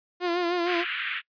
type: tone with vibrato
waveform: sawtooth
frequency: 349.2 Hz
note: F4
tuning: in tune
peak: -20 dBFS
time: 0.2-0.85 s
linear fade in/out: 50 ms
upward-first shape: sine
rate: 6.5 Hz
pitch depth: 52 cents each way
type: band-pass noise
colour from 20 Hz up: pink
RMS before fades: -31 dBFS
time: 0.65-1.22 s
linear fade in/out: 50 ms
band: 1400 to 3200 Hz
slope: 48 dB/octave
effects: noise-tail reverb RT60 0.1 s tail -24 dB re dry + resampled to 11025 Hz